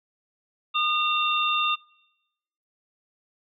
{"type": "tone cluster", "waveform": "sine", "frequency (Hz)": [1217, 2736, 3617], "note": ["D#6", "F7", "A7"], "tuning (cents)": [-39, -36, 47], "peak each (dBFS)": [-24, -26, -27], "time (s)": [0.74, 1.76], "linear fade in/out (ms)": 20, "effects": ["noise-tail reverb RT60 1.0 s tail -25 dB re dry"]}